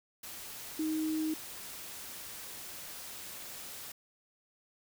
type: tone in noise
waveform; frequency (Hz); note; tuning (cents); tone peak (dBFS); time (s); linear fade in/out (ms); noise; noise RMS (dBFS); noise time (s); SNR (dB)
sine; 313.4; D#4; +13; -30; 0.79-1.34; 5; white; -45; 0.23-3.92; +12
effects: none